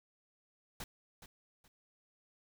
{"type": "noise with echo", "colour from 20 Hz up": "pink", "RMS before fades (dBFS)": -44, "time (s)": [0.8, 0.84], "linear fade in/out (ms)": 2, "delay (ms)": 420, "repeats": 2, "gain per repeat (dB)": -11, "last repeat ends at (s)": 1.68, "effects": []}